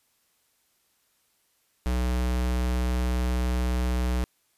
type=tone; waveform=square; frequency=61.8 Hz; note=B1; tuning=2 cents sharp; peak=-24 dBFS; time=1.86-4.24 s; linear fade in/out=0 ms; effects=white hiss -69 dBFS RMS until 4.57 s + resampled to 32000 Hz